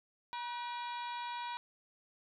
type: harmonic tone with a mistuned harmonic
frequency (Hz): 480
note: B4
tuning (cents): -49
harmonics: 2 / 3 / 4 / 5 / 6 / 7 / 8 / 9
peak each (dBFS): -39 / -50 / -54 / -50 / -57 / -53 / -52 / -59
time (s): 0.33-1.57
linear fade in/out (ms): 0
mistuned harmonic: 3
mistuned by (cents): +77
effects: none